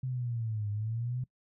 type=linear two-way sweep; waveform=sine; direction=down then up; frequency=130.81 to 102.2 to 128.6 Hz; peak=-31 dBFS; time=0.03-1.24 s; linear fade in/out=5 ms; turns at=0.7 s; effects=noise-tail reverb RT60 0.1 s tail -22 dB re dry